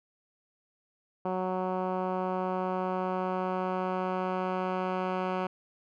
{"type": "tone with low-pass filter sweep", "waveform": "10% pulse", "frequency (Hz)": 185, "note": "F#3", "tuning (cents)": 0, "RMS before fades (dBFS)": -31, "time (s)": [1.25, 5.47], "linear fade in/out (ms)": 5, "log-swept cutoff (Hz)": [960, 1900], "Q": 1.1, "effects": []}